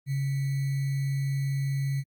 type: tone with sample-and-hold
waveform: sine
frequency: 137.6 Hz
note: C#3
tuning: 12 cents flat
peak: -25 dBFS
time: 0.06-2.04 s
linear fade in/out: 50 ms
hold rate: 2100 Hz
effects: Opus 32 kbps